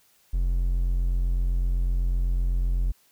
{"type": "tone", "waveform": "triangle", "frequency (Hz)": 43.96, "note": "F1", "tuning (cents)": 12, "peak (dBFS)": -19, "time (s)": [0.33, 2.92], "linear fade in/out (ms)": 10, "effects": ["white hiss -62 dBFS RMS until 3.11 s"]}